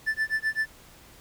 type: tone with tremolo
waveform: triangle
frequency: 1760 Hz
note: A6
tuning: in tune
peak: -20 dBFS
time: 0.06-0.67 s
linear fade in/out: 20 ms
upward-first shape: sine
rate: 7.8 Hz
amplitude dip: 100%
effects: pink hiss -52 dBFS RMS until 1.2 s